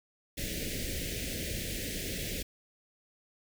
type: band-stop noise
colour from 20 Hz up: pink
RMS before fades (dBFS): -36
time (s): 0.37-2.43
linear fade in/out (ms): 10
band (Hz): 590 to 1800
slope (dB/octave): 48
effects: none